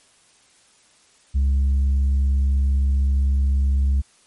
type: tone with tanh clipping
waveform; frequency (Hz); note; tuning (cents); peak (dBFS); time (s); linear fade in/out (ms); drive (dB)
sine; 68.2; C#2; -28; -16; 1.34-4.02; 20; 2
effects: white hiss -56 dBFS RMS until 4.26 s + MP3 48 kbps